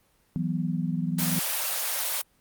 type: chord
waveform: sine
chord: E suspended second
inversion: none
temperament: just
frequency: 164.81 / 185.42 / 247.2 Hz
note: E3 / F#3 / B3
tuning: 0 / +4 / +2 cents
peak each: -28 / -30 / -32 dBFS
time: 0.36-1.39 s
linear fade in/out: 0 ms
type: high-pass noise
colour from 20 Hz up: white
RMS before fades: -28 dBFS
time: 1.18-2.22 s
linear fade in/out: 10 ms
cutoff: 490 Hz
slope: 96 dB/octave
effects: pink hiss -65 dBFS RMS until 2.4 s + Opus 24 kbps